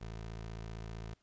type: tone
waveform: 20% pulse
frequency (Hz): 55.4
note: A1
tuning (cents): +13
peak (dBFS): -37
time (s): 0.01-1.14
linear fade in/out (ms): 5
effects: pink hiss -75 dBFS RMS until 1.22 s + resampled to 16000 Hz